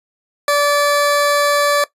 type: tone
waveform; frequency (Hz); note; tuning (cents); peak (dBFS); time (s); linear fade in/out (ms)
20% pulse; 579; D5; -25; -7; 0.48-1.84; 2
effects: noise-tail reverb RT60 0.1 s tail -17 dB re dry + resampled to 32000 Hz